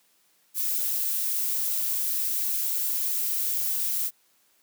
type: noise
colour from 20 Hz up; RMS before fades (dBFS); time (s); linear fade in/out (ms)
violet; -27; 0.54-4.11; 50
effects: white hiss -65 dBFS RMS until 4.62 s + high-pass 150 Hz 12 dB/octave